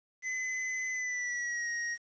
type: tone with pitch glide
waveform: square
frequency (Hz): 2028 to 1881.3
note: B6 to A#6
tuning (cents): +45 to +15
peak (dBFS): -33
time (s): 0.22-1.98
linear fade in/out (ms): 50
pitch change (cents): -130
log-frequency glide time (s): 0.91-1.69
effects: resampled to 16000 Hz + 10-bit